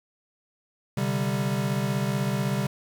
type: chord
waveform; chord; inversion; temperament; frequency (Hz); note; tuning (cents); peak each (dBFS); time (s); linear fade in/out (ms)
square; C suspended second; none; equal; 130.81 / 146.83 / 196; C3 / D3 / G3; 0 / 0 / 0; -29 / -31 / -29; 0.97-2.67; 5
effects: 8-bit